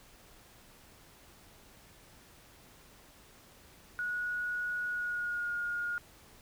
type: tone with pitch glide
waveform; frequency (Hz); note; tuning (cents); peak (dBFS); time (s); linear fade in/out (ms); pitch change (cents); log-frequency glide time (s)
sine; 1458 to 1427.2; F#6 to F6; -26 to +37; -32; 3.99-5.98; 0; -37; 4.88-5.53
effects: pink hiss -58 dBFS RMS until 6.41 s